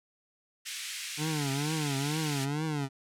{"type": "high-pass noise", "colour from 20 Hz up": "pink", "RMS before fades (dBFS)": -37, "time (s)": [0.65, 2.46], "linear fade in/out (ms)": 20, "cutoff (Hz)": 2000, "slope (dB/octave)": 24}
{"type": "tone with vibrato", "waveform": "25% pulse", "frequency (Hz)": 146.83, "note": "D3", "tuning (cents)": 0, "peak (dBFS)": -26, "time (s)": [1.17, 2.89], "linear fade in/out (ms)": 50, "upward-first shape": "triangle", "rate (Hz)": 2.2, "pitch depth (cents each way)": 160}
{"effects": ["low-pass 10000 Hz 12 dB/octave"]}